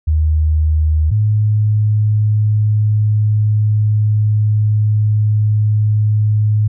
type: tone pair in turn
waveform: sine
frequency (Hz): 77.78 / 106.4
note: D#2 / G#2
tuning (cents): 0 / +42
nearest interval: perfect fourth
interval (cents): 542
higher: second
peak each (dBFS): -10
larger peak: neither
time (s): 0.07-1.11 / 1.11-6.68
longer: second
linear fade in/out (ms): 10
effects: none